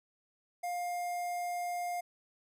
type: tone with notch filter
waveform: square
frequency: 706 Hz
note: F5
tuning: 19 cents sharp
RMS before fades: -36 dBFS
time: 0.63-2.01 s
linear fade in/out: 10 ms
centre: 3700 Hz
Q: 0.83
effects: resampled to 32000 Hz